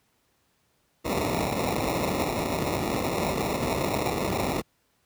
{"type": "noise with sample-and-hold", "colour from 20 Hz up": "white", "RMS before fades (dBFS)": -27, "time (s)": [1.04, 4.62], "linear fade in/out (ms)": 20, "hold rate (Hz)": 1575, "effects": ["pink hiss -69 dBFS RMS until 5.05 s", "high-pass 60 Hz 12 dB/octave"]}